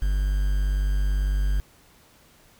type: tone with quantisation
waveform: triangle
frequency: 49 Hz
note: G1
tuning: in tune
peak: -18 dBFS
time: 0.02-1.6 s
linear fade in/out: 0 ms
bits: 7
effects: pink hiss -56 dBFS RMS until 2.59 s